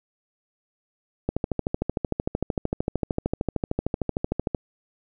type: click train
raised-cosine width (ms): 2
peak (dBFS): -10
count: 44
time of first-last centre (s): 1.29-4.548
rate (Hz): 13.2
effects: none